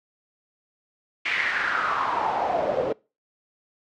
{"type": "noise with band-pass filter sweep", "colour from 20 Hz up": "pink", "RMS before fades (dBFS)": -25, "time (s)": [1.25, 2.93], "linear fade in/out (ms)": 10, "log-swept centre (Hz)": [2300, 470], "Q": 5, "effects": ["noise-tail reverb RT60 0.3 s tail -24 dB re dry", "low-pass 5000 Hz 12 dB/octave"]}